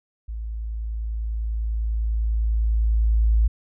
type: tone with level ramp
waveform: sine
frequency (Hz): 55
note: A1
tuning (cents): 0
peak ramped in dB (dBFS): -28 to -14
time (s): 0.28-3.48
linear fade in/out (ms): 10
effects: none